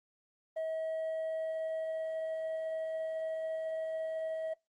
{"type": "tone with hard clipping", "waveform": "triangle", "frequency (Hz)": 641, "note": "E5", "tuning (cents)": -49, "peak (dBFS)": -32, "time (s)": [0.56, 4.54], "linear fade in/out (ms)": 10, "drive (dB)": 1, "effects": ["noise-tail reverb RT60 0.2 s tail -23 dB re dry", "Opus 24 kbps"]}